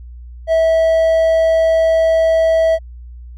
triangle tone, 650 Hz, E5, 24 cents flat, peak -8 dBFS, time 0.47-2.79 s, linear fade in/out 50 ms, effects added 60 Hz sine -31 dBFS peak until 3.37 s

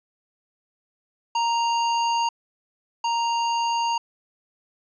square tone pair in turn, 932.3 / 932.3 Hz, A#5 / A#5, 0 / 0 cents, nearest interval unison, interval 0 cents, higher neither, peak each -21 / -22 dBFS, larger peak first, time 1.35-2.29 / 3.04-3.98 s, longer neither, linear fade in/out 5 ms, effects resampled to 16000 Hz + 10-bit

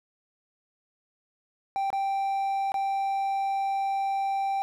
triangle tone with dropouts, 784 Hz, G5, in tune, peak -23 dBFS, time 1.76-4.62 s, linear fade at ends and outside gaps 0 ms, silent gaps 1.903-1.929 / 2.719-2.742 s, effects none

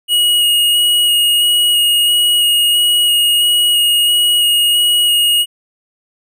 square tone with vibrato, 2887 Hz, F#7, 43 cents flat, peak -10 dBFS, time 0.08-5.46 s, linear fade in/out 50 ms, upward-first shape square, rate 1.5 Hz, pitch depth 10 cents each way, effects none

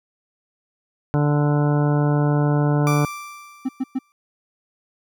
harmonic tone, 146.83 Hz, D3, in tune, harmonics 1 / 2 / 3 / 4 / 5 / 6 / 7 / 9 / 10, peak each -17 / -23 / -27 / -29 / -31 / -33 / -34 / -36 / -37 dBFS, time 1.14-3.05 s, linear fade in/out 0 ms
30% pulse tone with exponential decay, 1174.7 Hz, D6, in tune, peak -19 dBFS, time 2.87-4.12 s, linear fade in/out 0 ms, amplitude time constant 270 ms
triangle tone bursts, 261.9 Hz, C4, 2 cents sharp, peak -17 dBFS, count 3, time 3.65-3.99 s, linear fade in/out 10 ms, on 40 ms, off 110 ms
effects none

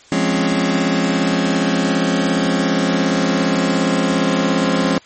sawtooth chord, Db major seventh, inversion first, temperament just, 173.24 / 207.9 / 259.9 / 277.2 Hz, F3 / Ab3 / C4 / Db4, -14 / +2 / -11 / 0 cents, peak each -16 dBFS, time 0.12-4.98 s, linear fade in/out 2 ms, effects white hiss -46 dBFS RMS until 5.05 s + MP3 32 kbps

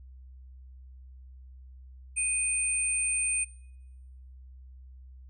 sine tone pair together, 2489 / 8870 Hz, D#7 / C#9, 0 / 0 cents, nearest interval octave + minor seventh, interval 2200 cents, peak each -31 / -27 dBFS, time 2.16-3.45 s, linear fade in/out 20 ms, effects noise-tail reverb RT60 1.0 s tail -25 dB re dry + added 64 Hz sine -46 dBFS peak until 5.29 s

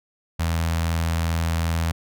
sawtooth tone with notch filter, 82.6 Hz, E2, 4 cents sharp, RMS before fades -23 dBFS, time 0.39-1.92 s, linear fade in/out 10 ms, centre 360 Hz, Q 0.86, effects none

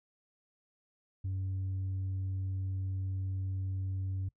sine tone, 95.1 Hz, F#2, 48 cents sharp, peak -30 dBFS, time 1.24-4.29 s, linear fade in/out 10 ms, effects noise-tail reverb RT60 0.1 s tail -23 dB re dry + tanh soft clip ceiling -31 dBFS

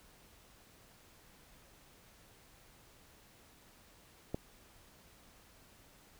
click, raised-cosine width 2 ms, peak -22 dBFS, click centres 4.345 s, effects pink hiss -62 dBFS RMS until 6.19 s

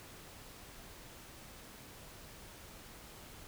silence, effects pink hiss -53 dBFS RMS until 3.47 s

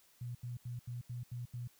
sine tone bursts, 121.6 Hz, B2, 26 cents flat, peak -39 dBFS, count 7, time 0.21-1.676 s, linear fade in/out 5 ms, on 140 ms, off 81 ms, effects white hiss -67 dBFS RMS until 1.79 s

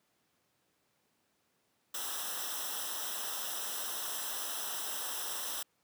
white noise with comb filter, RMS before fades -38 dBFS, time 1.94-5.63 s, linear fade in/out 5 ms, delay 0.44 ms, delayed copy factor -0.85, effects pink hiss -75 dBFS RMS until 5.83 s + high-pass 150 Hz 12 dB/octave

